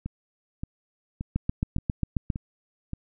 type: two click trains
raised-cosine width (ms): 5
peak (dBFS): -12 / -19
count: 8 / 6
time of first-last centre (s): 1.36-2.302 / 0.06-2.934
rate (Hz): 7.43 / 1.74
effects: none